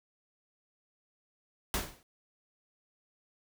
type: noise with exponential decay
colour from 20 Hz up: pink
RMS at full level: -28 dBFS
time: 1.74-2.03 s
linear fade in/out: 1 ms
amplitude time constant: 62 ms
effects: none